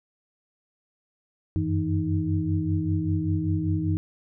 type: tone cluster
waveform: sine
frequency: 91.5 / 96.6 / 162.1 / 312 Hz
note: F#2 / G2 / E3 / D#4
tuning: -19 / -25 / -29 / +5 cents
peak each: -28 dBFS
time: 1.56-3.97 s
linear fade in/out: 0 ms
effects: none